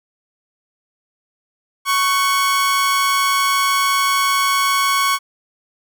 sawtooth tone pair together, 1108.7 / 1513.9 Hz, C#6 / F#6, 0 / +39 cents, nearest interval perfect fourth, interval 539 cents, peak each -11 / -22 dBFS, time 1.85-5.19 s, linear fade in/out 50 ms, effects none

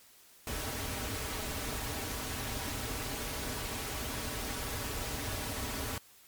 pink noise with comb filter, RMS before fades -37 dBFS, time 0.47-5.98 s, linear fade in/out 2 ms, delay 5.7 ms, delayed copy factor -0.55, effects white hiss -59 dBFS RMS until 6.27 s + MP3 96 kbps

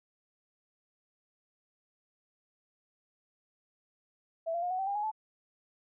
sine tone with pitch steps, 659.3 / 685.7 / 713.2 / 741.8 / 771.5 / 802.4 / 834.5 / 867.9 Hz, E5 / F5 / F5 / F#5 / G5 / G5 / G#5 / A5, 0 / -32 / +36 / +4 / -28 / +40 / +8 / -24 cents, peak -30 dBFS, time 4.46-5.116 s, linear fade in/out 20 ms, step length 82 ms, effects none

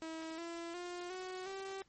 sawtooth tone with pitch steps, 322.3 / 337.5 / 353.5 / 370.2 / 387.7 Hz, E4 / E4 / F4 / F#4 / G4, -39 / +41 / +21 / +1 / -19 cents, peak -38 dBFS, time 0.02-1.82 s, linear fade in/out 0 ms, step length 360 ms, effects pink hiss -72 dBFS RMS until 1.88 s + MP3 32 kbps

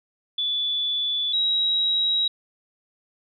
sine tone pair in turn, 3458 / 3843 Hz, A7 / B7, -31 / -48 cents, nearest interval major second, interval 183 cents, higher second, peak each -22 / -19 dBFS, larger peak second, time 0.38-1.33 / 1.33-2.28 s, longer neither, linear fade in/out 5 ms, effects none

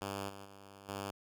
5% pulse tone with level steps, 99 Hz, G2, 18 cents sharp, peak -27 / -37 / -42 / -28 dBFS, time 0.01-1.11 s, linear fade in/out 10 ms, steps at 0.28 / 0.44 / 0.88 s, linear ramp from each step 20 ms, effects none

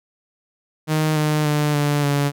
sawtooth tone with pitch steps, 155.3 / 152.1 / 148.97 / 145.91 / 142.91 Hz, D#3 / D#3 / D3 / D3 / D3, -3 / -39 / +25 / -11 / -47 cents, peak -13 dBFS, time 0.87-2.32 s, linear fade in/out 50 ms, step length 290 ms, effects none

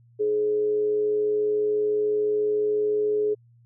sine tone with amplitude modulation, 421.5 Hz, G#4, 26 cents sharp, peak -19 dBFS, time 0.19-3.35 s, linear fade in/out 20 ms, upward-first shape sine, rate 114 Hz, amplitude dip 30%, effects added 118 Hz sine -53 dBFS peak until 3.65 s

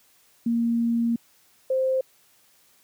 sine tone pair in turn, 233.1 / 523.3 Hz, A#3 / C5, 0 / 0 cents, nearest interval octave + major second, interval 1400 cents, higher second, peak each -20 dBFS, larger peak neither, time 0.46-1.16 / 1.7-2.01 s, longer first, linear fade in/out 5 ms, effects white hiss -60 dBFS RMS until 2.83 s + high-pass 60 Hz 12 dB/octave

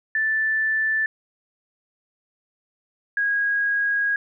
sine tone pair in turn, 1760 / 1643.9 Hz, A6 / G#6, 0 / -18 cents, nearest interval minor second, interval 118 cents, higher first, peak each -19 dBFS, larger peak neither, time 0.15-1.06 / 3.17-4.16 s, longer second, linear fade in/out 2 ms, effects none

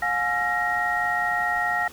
sine tone cluster, 716 / 841 / 1360 / 1880 Hz, F5 / G#5 / F6 / A#6, +43 / +22 / -46 / +14 cents, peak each -27 / -30 / -30 / -24 dBFS, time 0.02-1.88 s, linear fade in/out 5 ms, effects pink hiss -45 dBFS RMS until 1.92 s

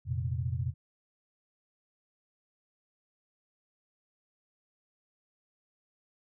sine chord, F suspended fourth, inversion none, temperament equal, 87.31 / 116.54 / 130.81 Hz, F2 / Bb2 / C3, 0 / 0 / 0 cents, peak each -34 dBFS, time 0.05-0.74 s, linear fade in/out 50 ms, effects none

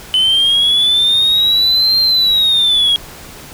sine linear two-way sweep, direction up then down, 3021 to 4186 to 3282 Hz, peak -7 dBFS, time 0.14-2.96 s, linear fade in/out 0 ms, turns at 1.99 s, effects tanh soft clip ceiling -7 dBFS + pink hiss -34 dBFS RMS until 3.53 s

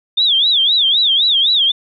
sine tone with vibrato, 3519 Hz, A7, in tune, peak -10 dBFS, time 0.17-1.72 s, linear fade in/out 10 ms, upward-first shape sine, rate 3.9 Hz, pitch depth 200 cents each way, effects none

